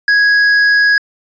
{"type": "tone with hard clipping", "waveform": "triangle", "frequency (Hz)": 1661.2, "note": "G#6", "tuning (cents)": 0, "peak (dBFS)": -9, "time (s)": [0.08, 0.98], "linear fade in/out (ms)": 2, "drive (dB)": 10, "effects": ["resampled to 16000 Hz"]}